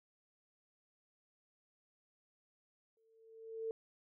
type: tone with exponential growth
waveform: sine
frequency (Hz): 448.2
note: A4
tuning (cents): +32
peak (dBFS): -35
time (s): 2.97-3.71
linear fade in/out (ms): 1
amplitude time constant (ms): 160
effects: none